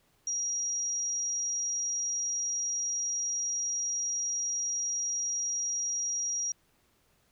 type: tone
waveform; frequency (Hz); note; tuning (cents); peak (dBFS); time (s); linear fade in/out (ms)
sine; 5710; F8; +37; -29; 0.27-6.52; 2
effects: pink hiss -69 dBFS RMS until 7.31 s